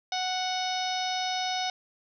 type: harmonic tone with a mistuned harmonic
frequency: 740 Hz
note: F#5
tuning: in tune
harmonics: 1 / 2 / 3 / 4 / 5 / 6 / 7 / 8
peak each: -30 / -40 / -38 / -39 / -35 / -42 / -37 / -42 dBFS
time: 0.12-1.7 s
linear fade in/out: 2 ms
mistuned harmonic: 6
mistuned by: -36 cents
effects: none